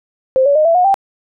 sine tone with pitch steps, 523.3 / 567.4 / 615.2 / 667 / 723.2 / 784.1 Hz, C5 / C#5 / D#5 / E5 / F#5 / G5, 0 / +40 / -20 / +20 / -40 / 0 cents, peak -8 dBFS, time 0.36-0.942 s, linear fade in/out 0 ms, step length 97 ms, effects none

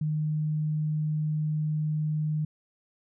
sine tone, 153.3 Hz, D#3, 25 cents flat, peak -25 dBFS, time 0.01-2.45 s, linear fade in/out 5 ms, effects none

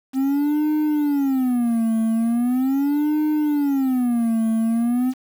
triangle tone with vibrato, 260.9 Hz, C4, 5 cents flat, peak -15 dBFS, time 0.13-5.14 s, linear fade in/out 50 ms, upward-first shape sine, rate 0.4 Hz, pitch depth 270 cents each way, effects 7-bit

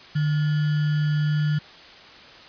sine tone with sample-and-hold, 150.2 Hz, D3, 39 cents sharp, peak -19 dBFS, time 0.15-1.59 s, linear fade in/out 10 ms, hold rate 1575 Hz, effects white hiss -45 dBFS RMS until 2.48 s + resampled to 11025 Hz

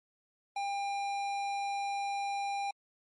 sine tone with tanh clipping, 800 Hz, G5, 35 cents sharp, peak -34 dBFS, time 0.56-2.71 s, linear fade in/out 5 ms, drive 16 dB, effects MP3 48 kbps

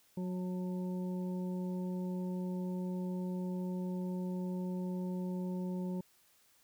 harmonic tone with a mistuned harmonic, 182.4 Hz, F#3, 24 cents flat, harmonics 1 / 2 / 3 / 5, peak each -35 / -44 / -49 / -53 dBFS, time 0.17-6.01 s, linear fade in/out 5 ms, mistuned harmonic 5, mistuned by -25 cents, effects white hiss -68 dBFS RMS until 6.63 s

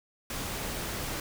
pink noise, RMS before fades -35 dBFS, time 0.3-1.2 s, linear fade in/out 2 ms, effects none

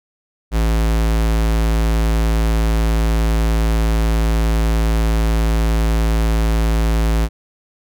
square tone, 55.2 Hz, A1, 6 cents sharp, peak -14 dBFS, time 0.51-7.29 s, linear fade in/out 50 ms, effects none

